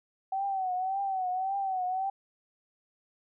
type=tone with vibrato; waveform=sine; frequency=760 Hz; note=F#5; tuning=46 cents sharp; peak=-28 dBFS; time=0.32-2.1 s; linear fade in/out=5 ms; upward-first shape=triangle; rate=1.8 Hz; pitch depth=87 cents each way; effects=none